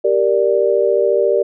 sine chord, G minor, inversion none, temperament equal, 392 / 466.2 / 587.3 Hz, G4 / Bb4 / D5, 0 / 0 / 0 cents, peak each -16 dBFS, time 0.04-1.43 s, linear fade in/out 10 ms, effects none

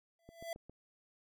square tone with exponential growth, 669 Hz, E5, 25 cents sharp, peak -37 dBFS, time 0.19-0.53 s, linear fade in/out 2 ms, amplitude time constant 72 ms
click train, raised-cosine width 2 ms, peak -38 dBFS, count 4, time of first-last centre 0.29-0.696 s, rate 7.39 Hz
effects none

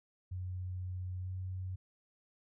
sine tone with pitch glide, 91.5 to 92.83 Hz, F#2 to F#2, -19 to +6 cents, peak -37 dBFS, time 0.31-1.76 s, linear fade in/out 10 ms, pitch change +25 cents, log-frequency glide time 1.21-1.3 s, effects none

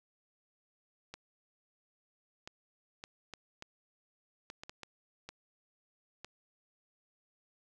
clicks, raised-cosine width 0.2 ms, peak -27 dBFS, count 11, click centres 1.14 / 2.475 / 3.039 / 3.337 / 3.624 / 4.501 / 4.635 / 4.695 / 4.833 / 5.29 / 6.246 s, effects none

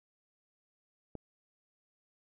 click, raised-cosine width 2 ms, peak -28 dBFS, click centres 1.153 s, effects none

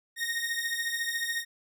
sawtooth beating tone pair, 1850 / 1864 Hz, A#6 / A#6, -14 / -1 cents, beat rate 14 Hz, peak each -29 dBFS, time 0.16-1.45 s, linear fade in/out 50 ms, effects none

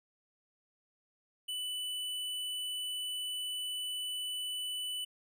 square tone, 2984 Hz, F#7, 14 cents sharp, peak -36 dBFS, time 1.48-5.05 s, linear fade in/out 10 ms, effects none

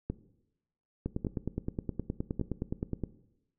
two click trains, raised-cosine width 3 ms, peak -19 / -19 dBFS, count 20 / 3, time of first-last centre 1.06-3.037 / 0.1-2.396 s, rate 9.61 / 0.871 Hz, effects noise-tail reverb RT60 0.9 s tail -17 dB re dry

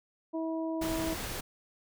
harmonic tone, 323.7 Hz, E4, 31 cents flat, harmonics 1 / 2 / 3, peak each -32 / -37 / -43 dBFS, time 0.33-1.15 s, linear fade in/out 20 ms
pink noise, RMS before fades -37 dBFS, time 0.81-1.41 s, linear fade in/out 10 ms
effects none

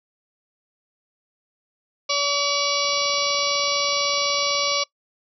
harmonic tone, 571 Hz, D5, 49 cents flat, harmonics 1 / 2 / 4 / 5 / 6 / 7 / 8 / 9 / 10, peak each -27 / -26 / -28 / -31 / -32 / -29 / -29 / -30 / -30 dBFS, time 2.09-4.84 s, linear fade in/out 10 ms
click train, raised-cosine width 1 ms, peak -32 dBFS, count 46, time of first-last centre 2.85-4.717 s, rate 24.1 Hz
effects noise-tail reverb RT60 0.1 s tail -21 dB re dry

